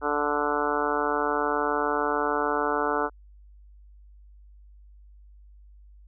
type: harmonic tone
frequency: 146.83 Hz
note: D3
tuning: in tune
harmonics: 2 / 3 / 4 / 5 / 6 / 7 / 8 / 9 / 10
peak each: -33 / -29 / -33 / -33 / -31 / -33 / -33 / -31 / -33 dBFS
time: 0.01-3.1 s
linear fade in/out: 50 ms
effects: added 50 Hz sine -48 dBFS peak until 6.07 s